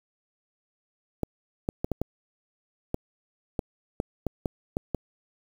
clicks, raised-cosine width 2 ms, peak -13 dBFS, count 12, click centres 1.233 / 1.689 / 1.845 / 1.917 / 2.016 / 2.944 / 3.592 / 4.001 / 4.267 / 4.458 / 4.769 / 4.947 s, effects 7-bit

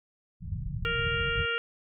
white low-pass noise, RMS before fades -34 dBFS, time 0.4-1.47 s, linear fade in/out 50 ms, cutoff 160 Hz, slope 48 dB/octave
harmonic tone, 466.2 Hz, A#4, in tune, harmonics 1 / 3 / 4 / 5 / 6 / 7, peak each -34 / -30 / -38 / -38 / -33 / -43 dBFS, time 0.85-1.58 s, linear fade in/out 0 ms
effects none

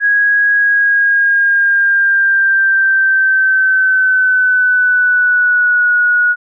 sine tone with pitch glide, 1653 to 1455.7 Hz, G#6 to F#6, -9 to -29 cents, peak -8 dBFS, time 0-6.36 s, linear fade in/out 50 ms, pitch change -220 cents, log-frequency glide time 0.59-5.94 s, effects none

